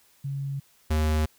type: tone pair in turn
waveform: sine / square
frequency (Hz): 138.59 / 77.36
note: C#3 / D#2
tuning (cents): 0 / -9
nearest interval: minor seventh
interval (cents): 1009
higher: first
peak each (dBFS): -28 / -22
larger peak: second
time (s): 0.24-0.6 / 0.9-1.26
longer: neither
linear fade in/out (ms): 10
effects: white hiss -61 dBFS RMS until 1.38 s

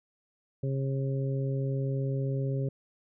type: harmonic tone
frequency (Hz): 135.4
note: C#3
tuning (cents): -40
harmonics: 1 / 2 / 3 / 4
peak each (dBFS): -28 / -39 / -37 / -40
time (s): 0.63-2.69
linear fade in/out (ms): 5
effects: none

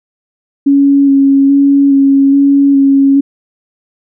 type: tone with vibrato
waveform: sine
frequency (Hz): 277.2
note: C#4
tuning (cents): 0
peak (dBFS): -4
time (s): 0.66-3.21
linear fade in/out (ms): 10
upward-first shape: square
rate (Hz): 1.2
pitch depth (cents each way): 14
effects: none

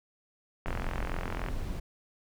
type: noise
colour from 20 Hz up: brown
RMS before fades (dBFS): -34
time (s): 0.66-1.8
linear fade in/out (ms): 10
type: click train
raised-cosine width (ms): 0.5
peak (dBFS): -20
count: 37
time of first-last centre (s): 0.66-1.486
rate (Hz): 43.6
effects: none

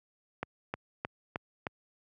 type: click train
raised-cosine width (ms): 0.5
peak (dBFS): -18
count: 5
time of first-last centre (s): 0.43-1.668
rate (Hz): 3.23
effects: high-pass 80 Hz 12 dB/octave

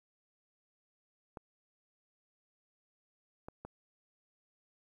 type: clicks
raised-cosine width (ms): 1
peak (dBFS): -30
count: 3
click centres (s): 1.372 / 3.485 / 3.65
effects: 11-bit

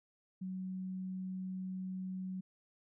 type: tone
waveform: sine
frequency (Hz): 186.7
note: F#3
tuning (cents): +16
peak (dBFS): -38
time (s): 0.41-2.41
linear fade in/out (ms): 10
effects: none

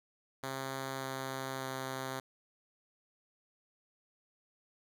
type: tone with pitch steps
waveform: 5% pulse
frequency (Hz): 133.9 / 132.98 / 132.06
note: C3 / C3 / C3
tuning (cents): +40 / +28 / +16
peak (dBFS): -26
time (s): 0.43-2.2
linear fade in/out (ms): 5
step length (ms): 590
effects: none

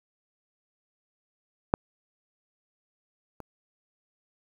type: clicks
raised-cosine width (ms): 1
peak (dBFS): -6 / -26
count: 2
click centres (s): 1.739 / 3.403
effects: 8-bit

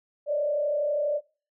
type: tone with frequency modulation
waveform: sine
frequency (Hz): 588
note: D5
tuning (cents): +2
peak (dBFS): -23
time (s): 0.26-1.21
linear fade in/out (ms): 50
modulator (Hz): 32.3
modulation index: 0.7
effects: noise-tail reverb RT60 0.4 s tail -26 dB re dry

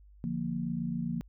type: chord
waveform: sine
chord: Bb major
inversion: first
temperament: equal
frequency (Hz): 146.83 / 174.61 / 233.1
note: D3 / F3 / Bb3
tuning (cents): 0 / 0 / 0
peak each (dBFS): -38 / -34 / -34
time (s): 0.24-1.21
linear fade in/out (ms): 0
effects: added 50 Hz sine -53 dBFS peak until 1.28 s

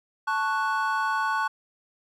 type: chord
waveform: triangle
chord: F# minor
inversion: first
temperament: equal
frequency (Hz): 880 / 1108.7 / 1480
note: A5 / C#6 / F#6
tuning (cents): 0 / 0 / 0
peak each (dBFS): -26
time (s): 0.27-1.48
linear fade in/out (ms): 10
effects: none

